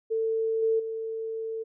sine tone with level steps, 446.9 Hz, A4, 27 cents sharp, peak -24 / -21 / -30 dBFS, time 0.1-1.64 s, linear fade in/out 20 ms, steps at 0.62 / 0.79 s, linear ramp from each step 10 ms, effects none

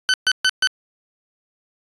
20% pulse tone bursts, 1516 Hz, F#6, 42 cents sharp, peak -9 dBFS, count 4, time 0.09-0.672 s, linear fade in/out 0 ms, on 48 ms, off 130 ms, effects resampled to 22050 Hz

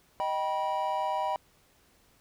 triangle chord, Eb augmented, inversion none, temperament just, 622.3 / 777.8 / 972.3 Hz, Eb5 / G5 / B5, 0 / -14 / -27 cents, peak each -32 / -30 / -29 dBFS, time 0.2-1.36 s, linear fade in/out 0 ms, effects pink hiss -64 dBFS RMS until 2.2 s

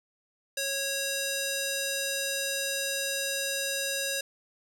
square tone with band-pass filter, 550 Hz, C#5, 14 cents flat, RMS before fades -31 dBFS, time 0.57-4.21 s, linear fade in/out 5 ms, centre 7400 Hz, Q 0.51, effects none

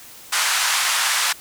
pink band-pass noise, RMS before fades -20 dBFS, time 0.32-1.33 s, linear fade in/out 10 ms, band 1000 to 11000 Hz, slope 24 dB/octave, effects white hiss -42 dBFS RMS until 1.4 s

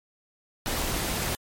pink noise with amplitude modulation, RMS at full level -27 dBFS, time 0.66-1.35 s, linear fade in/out 0 ms, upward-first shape sine, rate 270 Hz, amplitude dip 35%, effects MP3 64 kbps

